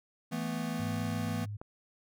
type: chord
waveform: square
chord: E suspended fourth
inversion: none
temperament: equal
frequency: 164.81 / 220 / 246.9 Hz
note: E3 / A3 / B3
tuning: 0 / 0 / 0 cents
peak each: -38 dBFS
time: 0.31-1.46 s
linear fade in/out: 20 ms
type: tone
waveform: sine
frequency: 103.83 Hz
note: G#2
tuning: in tune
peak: -36 dBFS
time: 0.79-1.57 s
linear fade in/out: 10 ms
type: clicks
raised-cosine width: 1 ms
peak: -35 / -29 dBFS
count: 2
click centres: 1.287 / 1.615 s
effects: none